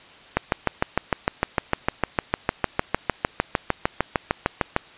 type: click train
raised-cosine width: 0.5 ms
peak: -3 dBFS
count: 30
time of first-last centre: 0.37-4.764 s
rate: 6.6 Hz
effects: white hiss -47 dBFS RMS until 4.97 s + resampled to 8000 Hz

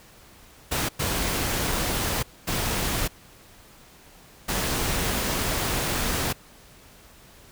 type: noise bursts at uneven times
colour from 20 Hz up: pink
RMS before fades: -26 dBFS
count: 4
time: 0.71-0.89 / 0.99-2.23 / 2.47-3.08 / 4.48-6.33 s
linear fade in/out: 10 ms
effects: pink hiss -51 dBFS RMS until 7.51 s

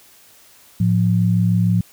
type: tone pair together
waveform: sine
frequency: 110 / 176.62 Hz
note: A2 / F3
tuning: 0 / +20 cents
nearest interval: minor sixth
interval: 820 cents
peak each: -16 dBFS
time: 0.8-1.81 s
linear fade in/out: 5 ms
effects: white hiss -49 dBFS RMS until 1.92 s

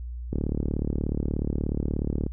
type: click train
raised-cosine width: 3 ms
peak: -14 dBFS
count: 72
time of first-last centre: 0.33-2.265 s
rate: 36.7 Hz
effects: added 60 Hz sine -32 dBFS peak until 2.32 s

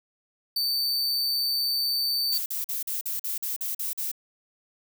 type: tone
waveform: 45% pulse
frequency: 4568 Hz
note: D8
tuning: 49 cents flat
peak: -23 dBFS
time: 0.56-2.38 s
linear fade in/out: 5 ms
type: noise bursts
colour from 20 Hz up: violet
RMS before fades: -30 dBFS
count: 10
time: 2.32-4.116 s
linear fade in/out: 5 ms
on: 140 ms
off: 44 ms
effects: none

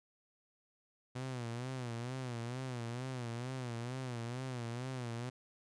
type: tone with vibrato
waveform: sawtooth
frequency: 123.4 Hz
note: B2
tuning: 1 cent flat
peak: -35 dBFS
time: 1.15-5.3 s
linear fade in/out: 10 ms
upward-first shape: sine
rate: 2.2 Hz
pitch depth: 110 cents each way
effects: resampled to 22050 Hz

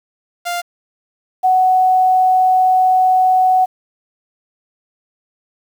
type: tone pair in turn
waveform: sawtooth / sine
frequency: 698.5 / 744.1 Hz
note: F5 / F#5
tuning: 0 / +10 cents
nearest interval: minor second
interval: 110 cents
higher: second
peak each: -15 / -9 dBFS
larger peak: second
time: 0.45-0.62 / 1.43-3.66 s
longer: second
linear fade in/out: 20 ms
effects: 7-bit

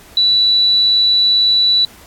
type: tone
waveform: sine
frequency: 3951 Hz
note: B7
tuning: in tune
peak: -9 dBFS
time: 0.17-1.85 s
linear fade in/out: 2 ms
effects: pink hiss -42 dBFS RMS until 2.06 s + AAC 64 kbps

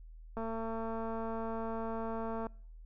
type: click train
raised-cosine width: 1 ms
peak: -26 dBFS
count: 473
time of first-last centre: 0.37-2.468 s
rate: 225 Hz
effects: noise-tail reverb RT60 0.6 s tail -26 dB re dry + added 40 Hz sine -48 dBFS peak until 2.85 s

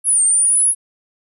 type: linear two-way sweep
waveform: sine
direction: down then up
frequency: 10940 to 8620 to 10610 Hz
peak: -11 dBFS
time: 0.04-0.75 s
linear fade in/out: 50 ms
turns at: 0.22 s
effects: none

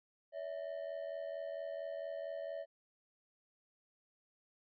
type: ring-modulated tone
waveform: triangle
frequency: 610 Hz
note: D#5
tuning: 34 cents flat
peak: -35 dBFS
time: 0.32-2.66 s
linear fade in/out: 50 ms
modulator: 42.2 Hz
effects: resampled to 11025 Hz

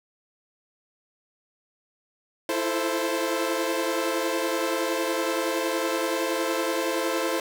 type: chord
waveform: sawtooth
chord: F major seventh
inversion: third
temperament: equal with one note detuned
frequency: 329.6 / 340.3 / 440 / 523.3 Hz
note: E4 / F4 / A4 / C5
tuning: 0 / -45 / 0 / 0 cents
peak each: -26 / -29 / -27 / -24 dBFS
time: 2.49-7.4 s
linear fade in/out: 2 ms
effects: none

